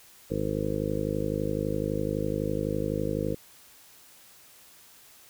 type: harmonic tone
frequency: 51.91 Hz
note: G#1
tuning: in tune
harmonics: 1 / 2 / 3 / 4 / 5 / 6 / 7 / 8 / 9 / 10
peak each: -38 / -36 / -34 / -36 / -38 / -34 / -39 / -39 / -33 / -35 dBFS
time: 0.3-3.35 s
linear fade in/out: 10 ms
effects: white hiss -54 dBFS RMS until 5.29 s